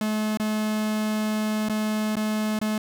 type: tone with dropouts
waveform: 45% pulse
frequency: 214.8 Hz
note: A3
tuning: 41 cents flat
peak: -23 dBFS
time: 0.01-2.78 s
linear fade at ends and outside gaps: 2 ms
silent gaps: 0.373-0.398 / 1.687-1.696 / 2.156-2.167 / 2.59-2.614 s
effects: none